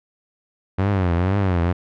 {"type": "tone with vibrato", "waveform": "sawtooth", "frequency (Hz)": 92.5, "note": "F#2", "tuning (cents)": 0, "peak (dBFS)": -13, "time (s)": [0.78, 1.73], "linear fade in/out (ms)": 10, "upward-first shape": "triangle", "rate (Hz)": 2.1, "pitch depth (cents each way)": 180, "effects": ["low-pass 2000 Hz 12 dB/octave"]}